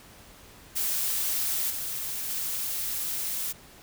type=noise with level steps; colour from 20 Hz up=blue; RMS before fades=-28 / -33 / -31 dBFS; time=0.75-3.53 s; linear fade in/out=20 ms; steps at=1.7 / 2.29 s; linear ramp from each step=2 ms; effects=pink hiss -51 dBFS RMS until 3.82 s